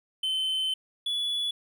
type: tone pair in turn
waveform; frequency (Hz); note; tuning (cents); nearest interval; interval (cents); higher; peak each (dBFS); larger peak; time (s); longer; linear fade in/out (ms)
triangle; 3067 / 3418; G7 / G#7; -38 / +49; major second; 187; second; -24 / -25; first; 0.23-0.74 / 1.06-1.51; first; 5
effects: none